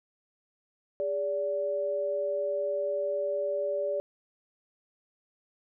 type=tone pair together; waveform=sine; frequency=408.7 / 578 Hz; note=G#4 / D5; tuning=-28 / -28 cents; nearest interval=tritone; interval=600 cents; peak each=-34 / -28 dBFS; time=1-4 s; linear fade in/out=0 ms; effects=none